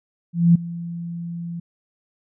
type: tone with ADSR envelope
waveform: sine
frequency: 170.3 Hz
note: F3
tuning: 43 cents flat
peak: -8 dBFS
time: 0.33-1.6 s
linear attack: 220 ms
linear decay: 8 ms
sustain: -19 dB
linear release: 7 ms
effects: none